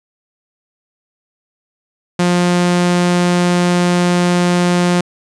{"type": "tone", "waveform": "sawtooth", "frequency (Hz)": 176.7, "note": "F3", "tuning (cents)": 21, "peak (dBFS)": -7, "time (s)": [2.19, 5.01], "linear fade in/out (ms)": 5, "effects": ["resampled to 22050 Hz"]}